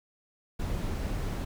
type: noise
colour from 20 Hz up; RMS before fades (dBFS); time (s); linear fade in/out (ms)
brown; -32; 0.59-1.45; 10
effects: none